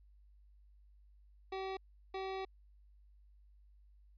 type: tone bursts at uneven times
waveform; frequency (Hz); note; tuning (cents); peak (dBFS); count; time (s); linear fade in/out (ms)
25% pulse; 382.4; G4; -43; -35; 2; 1.52-1.77 / 2.14-2.45; 5
effects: added 50 Hz sine -60 dBFS peak until 4.17 s + resampled to 11025 Hz